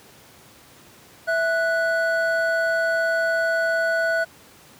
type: tone pair together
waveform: triangle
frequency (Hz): 659.3 / 1476.6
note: E5 / F#6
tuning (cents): 0 / -4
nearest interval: octave + major second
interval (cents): 1396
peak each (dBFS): -20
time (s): 1.27-4.25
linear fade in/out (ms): 20
effects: pink hiss -49 dBFS RMS until 4.79 s + high-pass 100 Hz 12 dB/octave